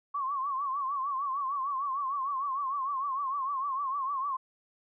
sine tone with vibrato, 1098 Hz, C#6, 17 cents flat, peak -29 dBFS, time 0.14-4.37 s, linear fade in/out 10 ms, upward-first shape triangle, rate 6.6 Hz, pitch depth 120 cents each way, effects none

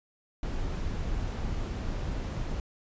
brown noise, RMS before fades -32 dBFS, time 0.43-2.6 s, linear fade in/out 2 ms, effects resampled to 16000 Hz

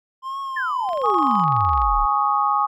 triangle tone with vibrato, 1046.5 Hz, C6, in tune, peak -24 dBFS, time 0.22-1.46 s, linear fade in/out 50 ms, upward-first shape triangle, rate 1.4 Hz, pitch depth 87 cents each way
sine exponential sweep, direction down, 1818 to 31 Hz, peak -22 dBFS, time 0.56-2.06 s, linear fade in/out 10 ms
click train, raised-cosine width 0.3 ms, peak -23 dBFS, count 23, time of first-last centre 0.89-1.818 s, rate 23.7 Hz
sine chord, Ab suspended fourth, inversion none, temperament just, 830.6 / 1107.5 / 1245.9 Hz, Ab5 / Db6 / Eb6, 0 / -2 / +2 cents, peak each -21 dBFS, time 1.03-2.67 s, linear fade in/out 20 ms
effects none

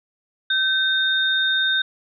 sine tone pair together, 1542 / 3668 Hz, G6 / A#7, -29 / -29 cents, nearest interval octave + minor third, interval 1500 cents, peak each -20 dBFS, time 0.5-1.82 s, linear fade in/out 5 ms, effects none

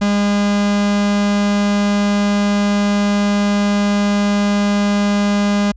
45% pulse tone, 203.9 Hz, G#3, 32 cents flat, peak -13 dBFS, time 0.01-5.72 s, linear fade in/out 10 ms, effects added 50 Hz sine -38 dBFS peak until 5.76 s + resampled to 16000 Hz

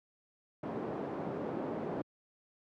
pink band-pass noise, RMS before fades -38 dBFS, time 0.63-2.02 s, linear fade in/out 5 ms, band 210 to 640 Hz, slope 12 dB/octave, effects high-pass 100 Hz 12 dB/octave

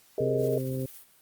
sine chord, Ab suspended second, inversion none, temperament equal, 415.3 / 466.2 / 622.3 Hz, Ab4 / Bb4 / Eb5, 0 / 0 / 0 cents, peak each -28 / -30 / -31 dBFS, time 0.18-0.58 s, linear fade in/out 2 ms
harmonic tone, 130.81 Hz, C3, in tune, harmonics 1 / 2 / 3 / 4, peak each -31 / -34 / -36 / -37 dBFS, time 0.2-0.86 s, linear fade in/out 5 ms
blue noise with tremolo, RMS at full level -45 dBFS, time 0.37-1.05 s, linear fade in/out 50 ms, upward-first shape triangle, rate 14 Hz, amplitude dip 45%
effects white hiss -60 dBFS RMS until 1.21 s + Opus 48 kbps

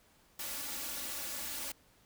white noise with comb filter, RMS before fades -40 dBFS, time 0.39-1.72 s, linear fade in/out 5 ms, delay 3.5 ms, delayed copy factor +0.9, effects pink hiss -66 dBFS RMS until 2.05 s

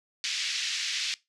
white band-pass noise, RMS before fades -31 dBFS, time 0.24-1.14 s, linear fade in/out 0 ms, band 2000 to 5700 Hz, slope 24 dB/octave, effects noise-tail reverb RT60 0.2 s tail -20 dB re dry + low-pass 9000 Hz 12 dB/octave

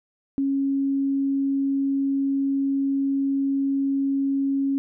sine tone, 274.6 Hz, C#4, 16 cents flat, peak -20 dBFS, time 0.38-4.78 s, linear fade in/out 0 ms, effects none

